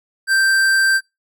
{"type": "tone with hard clipping", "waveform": "sine", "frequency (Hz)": 1568, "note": "G6", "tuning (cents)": 0, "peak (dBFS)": -14, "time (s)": [0.27, 1.01], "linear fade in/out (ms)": 50, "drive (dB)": 14, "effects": ["noise-tail reverb RT60 0.2 s tail -24 dB re dry"]}